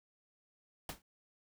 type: noise with exponential decay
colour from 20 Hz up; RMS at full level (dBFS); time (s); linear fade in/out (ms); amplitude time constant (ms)
pink; -38; 0.89-1.02; 2; 28
effects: none